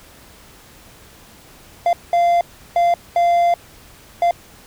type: tone bursts at uneven times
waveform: triangle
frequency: 692 Hz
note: F5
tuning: 16 cents flat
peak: -10 dBFS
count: 5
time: 1.86-1.93 / 2.13-2.41 / 2.76-2.94 / 3.16-3.54 / 4.22-4.31 s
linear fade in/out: 2 ms
effects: pink hiss -45 dBFS RMS until 4.66 s